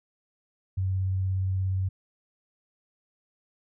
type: tone with vibrato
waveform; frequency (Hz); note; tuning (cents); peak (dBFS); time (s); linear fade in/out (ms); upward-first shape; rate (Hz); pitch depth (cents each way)
sine; 94.5; F#2; +37; -24; 0.77-1.89; 10; square; 17; 9
effects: none